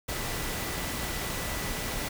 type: tone in noise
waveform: sine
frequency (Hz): 1975.5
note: B6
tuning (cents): 0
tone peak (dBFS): -43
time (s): 0.08-2.09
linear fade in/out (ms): 10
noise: pink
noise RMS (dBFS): -33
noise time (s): 0.08-2.09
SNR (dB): -13
effects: none